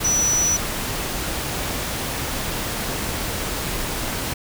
sine tone in noise, 5920 Hz, F#8, in tune, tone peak -17 dBFS, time 0.04-0.57 s, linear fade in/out 10 ms, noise pink, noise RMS -26 dBFS, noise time 0-4.34 s, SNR +6 dB, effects none

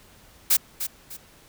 blue noise with echo, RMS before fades -18 dBFS, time 0.5-0.57 s, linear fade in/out 10 ms, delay 300 ms, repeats 2, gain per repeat -10 dB, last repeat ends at 1.17 s, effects pink hiss -53 dBFS RMS until 1.48 s

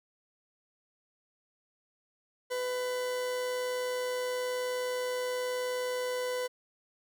40% pulse tone with amplitude modulation, 500 Hz, B4, 21 cents sharp, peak -29 dBFS, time 2.5-6.48 s, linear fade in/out 20 ms, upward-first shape sine, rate 119 Hz, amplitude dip 25%, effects none

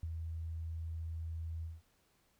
sine tone with ADSR envelope, 81.6 Hz, E2, 17 cents flat, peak -35 dBFS, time 0.03-1.82 s, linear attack 3 ms, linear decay 39 ms, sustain -3 dB, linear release 190 ms, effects pink hiss -73 dBFS RMS until 2.39 s

